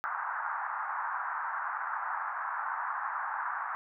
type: band-pass noise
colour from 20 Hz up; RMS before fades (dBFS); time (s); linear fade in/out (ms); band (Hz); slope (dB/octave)
pink; -35; 0.04-3.75; 0; 850 to 1600; 48
effects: none